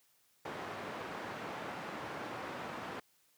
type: band-pass noise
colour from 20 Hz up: white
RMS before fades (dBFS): -43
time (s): 0.45-3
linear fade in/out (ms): 5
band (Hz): 120 to 1300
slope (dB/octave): 12
effects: white hiss -71 dBFS RMS until 3.37 s + high-pass 60 Hz 12 dB/octave